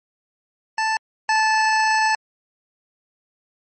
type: tone pair in turn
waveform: 25% pulse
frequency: 880 / 872.9 Hz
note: A5 / A5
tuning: 0 / -14 cents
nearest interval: unison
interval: 14 cents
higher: first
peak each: -15 / -12 dBFS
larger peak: second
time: 0.78-0.97 / 1.29-2.15 s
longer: second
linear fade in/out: 2 ms
effects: MP3 32 kbps